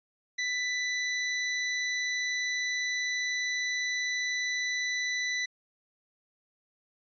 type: tone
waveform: sawtooth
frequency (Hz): 1987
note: B6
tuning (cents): +10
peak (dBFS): -25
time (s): 0.38-5.46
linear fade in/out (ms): 10
effects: resampled to 16000 Hz